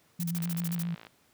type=tone with vibrato; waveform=sine; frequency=170.2 Hz; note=F3; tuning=44 cents flat; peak=-29 dBFS; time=0.19-0.95 s; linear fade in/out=10 ms; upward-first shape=sine; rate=7.7 Hz; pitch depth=34 cents each way
type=noise bursts; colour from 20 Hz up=blue; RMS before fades=-38 dBFS; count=9; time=0.2-0.825 s; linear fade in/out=0 ms; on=33 ms; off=41 ms
type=click train; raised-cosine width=0.3 ms; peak=-30 dBFS; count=41; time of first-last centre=0.35-1.068 s; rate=55.7 Hz
effects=pink hiss -65 dBFS RMS until 1.33 s + high-pass 100 Hz 12 dB/octave